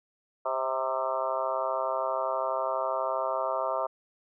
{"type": "harmonic tone with a mistuned harmonic", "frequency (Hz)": 132.4, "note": "C3", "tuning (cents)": 21, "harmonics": [3, 4, 5, 6, 7, 8, 9, 10], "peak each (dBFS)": [-42, -34, -31, -41, -34, -37, -34, -40], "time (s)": [0.45, 3.87], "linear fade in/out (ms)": 10, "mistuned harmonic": 5, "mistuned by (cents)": -31, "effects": []}